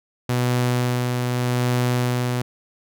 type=tone with tremolo; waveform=sawtooth; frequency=123.6 Hz; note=B2; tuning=2 cents sharp; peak=-14 dBFS; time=0.29-2.42 s; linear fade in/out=5 ms; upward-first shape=sine; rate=0.83 Hz; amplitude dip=30%; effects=none